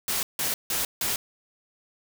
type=noise bursts; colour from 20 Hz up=white; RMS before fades=-27 dBFS; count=4; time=0.08-1.16 s; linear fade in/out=2 ms; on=150 ms; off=160 ms; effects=none